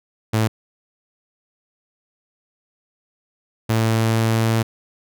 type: tone pair in turn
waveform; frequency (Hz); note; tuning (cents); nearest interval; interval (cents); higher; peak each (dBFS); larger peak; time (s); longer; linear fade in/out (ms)
sawtooth; 110 / 112.57; A2 / A2; 0 / +40; unison; 40; second; -12; neither; 0.33-0.48 / 3.69-4.63; second; 10
effects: none